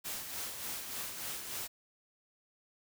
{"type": "noise with tremolo", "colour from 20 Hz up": "white", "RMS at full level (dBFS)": -39, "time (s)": [0.04, 1.68], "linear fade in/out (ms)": 20, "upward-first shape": "sine", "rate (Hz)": 3.4, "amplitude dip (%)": 45, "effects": []}